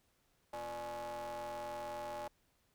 45% pulse ring-modulated tone, 123.3 Hz, B2, 2 cents flat, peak -38 dBFS, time 0.53-2.28 s, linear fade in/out 5 ms, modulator 718 Hz, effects pink hiss -75 dBFS RMS until 2.74 s

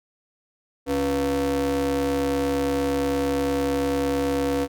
square ring-modulated tone, 104.6 Hz, G#2, 13 cents sharp, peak -19 dBFS, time 0.86-4.68 s, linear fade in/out 50 ms, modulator 384 Hz, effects none

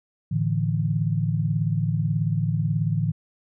sine chord, A suspended fourth, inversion none, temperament just, 110 / 146.67 / 165 Hz, A2 / D3 / E3, 0 / -2 / +2 cents, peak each -25 dBFS, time 0.31-3.12 s, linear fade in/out 10 ms, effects none

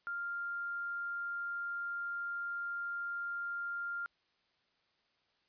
sine tone, 1396.9 Hz, F6, in tune, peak -36 dBFS, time 0.07-4.06 s, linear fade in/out 0 ms, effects white hiss -75 dBFS RMS until 5.48 s + resampled to 11025 Hz

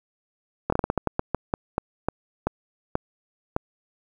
slowing click train, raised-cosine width 1 ms, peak -8 dBFS, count 16, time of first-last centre 0.7-3.564 s, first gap 24 ms, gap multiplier 1.26, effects 8-bit

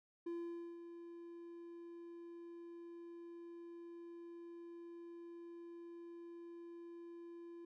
triangle tone with ADSR envelope, 341 Hz, F4, 41 cents flat, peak -38 dBFS, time 0.26-7.65 s, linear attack 8 ms, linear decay 500 ms, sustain -10 dB, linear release 4 ms, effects none

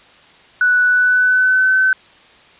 sine tone with pitch glide, 1480 to 1526 Hz, F#6 to G6, 0 to -47 cents, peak -10 dBFS, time 0.61-1.93 s, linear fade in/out 2 ms, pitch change +53 cents, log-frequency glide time 0.85-1.76 s, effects white hiss -46 dBFS RMS until 2.59 s + resampled to 8000 Hz

